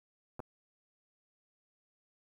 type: clicks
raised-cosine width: 1 ms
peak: -28 dBFS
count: 2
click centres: 0.394 / 0.402 s
effects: 10-bit